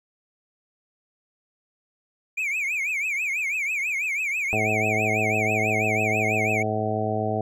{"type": "tone with vibrato", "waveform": "triangle", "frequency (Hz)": 2349, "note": "D7", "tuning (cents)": 0, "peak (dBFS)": -22, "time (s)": [2.37, 6.63], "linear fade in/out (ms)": 10, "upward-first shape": "triangle", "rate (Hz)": 6.1, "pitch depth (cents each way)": 200}
{"type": "harmonic tone", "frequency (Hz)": 107.8, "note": "A2", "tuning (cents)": -35, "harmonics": [1, 2, 3, 4, 5, 6, 7], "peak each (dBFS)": [-29, -31, -34, -30, -35, -29, -29], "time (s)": [4.53, 7.41], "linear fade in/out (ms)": 0}
{"effects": []}